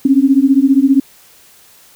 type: beating tone pair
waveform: sine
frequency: 264.3 / 279.3 Hz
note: C4 / C#4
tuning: +18 / +13 cents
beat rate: 15 Hz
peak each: -10 dBFS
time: 0.05-1 s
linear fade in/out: 5 ms
effects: white hiss -45 dBFS RMS until 1.95 s